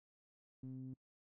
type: ring-modulated tone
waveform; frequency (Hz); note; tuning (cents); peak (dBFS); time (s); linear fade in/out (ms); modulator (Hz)
triangle; 65.41; C2; 0; -40; 0.63-0.94; 5; 195
effects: noise-tail reverb RT60 0.1 s tail -23 dB re dry